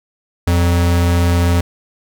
square tone pair together, 86.46 / 183.2 Hz, F2 / F#3, -17 / -17 cents, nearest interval octave + minor second, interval 1300 cents, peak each -12 / -23 dBFS, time 0.47-1.61 s, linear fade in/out 5 ms, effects none

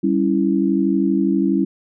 sine chord, C# diminished, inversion second, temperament equal, 196 / 277.2 / 329.6 Hz, G3 / C#4 / E4, 0 / 0 / 0 cents, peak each -19 dBFS, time 0.03-1.65 s, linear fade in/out 10 ms, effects none

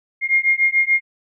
sine beating tone pair, 2127 / 2133.9 Hz, C7 / C7, +28 / +34 cents, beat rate 6.9 Hz, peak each -17 dBFS, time 0.21-1.01 s, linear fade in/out 50 ms, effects none

